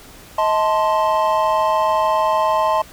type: chord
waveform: triangle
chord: A diminished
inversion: second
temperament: equal with one note detuned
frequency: 633.9 / 880 / 1046.5 Hz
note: Eb5 / A5 / C6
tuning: +32 / 0 / 0 cents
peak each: -17 dBFS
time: 0.38-2.82 s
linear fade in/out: 5 ms
effects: pink hiss -42 dBFS RMS until 2.92 s